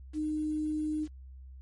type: tone with quantisation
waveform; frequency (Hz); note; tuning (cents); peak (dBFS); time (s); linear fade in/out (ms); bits
sine; 306.3; D#4; -27; -29; 0.13-1.08; 50; 9
effects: added 65 Hz sine -45 dBFS peak until 1.61 s + MP3 48 kbps